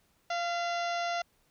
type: harmonic tone with a mistuned harmonic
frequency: 692 Hz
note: F5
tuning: 16 cents flat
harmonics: 1 / 2 / 3 / 4 / 5 / 6 / 7 / 8 / 9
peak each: -31 / -37 / -41 / -43 / -45 / -47 / -48 / -49 / -50 dBFS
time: 0.3-1.22 s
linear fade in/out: 5 ms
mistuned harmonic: 3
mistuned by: -36 cents
effects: pink hiss -70 dBFS RMS until 1.5 s